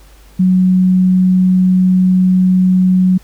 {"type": "tone", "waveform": "sine", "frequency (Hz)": 184.6, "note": "F#3", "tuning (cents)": -4, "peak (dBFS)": -7, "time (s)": [0.39, 3.18], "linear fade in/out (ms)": 10, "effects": ["added 50 Hz sine -40 dBFS peak until 3.23 s", "pink hiss -47 dBFS RMS until 3.23 s"]}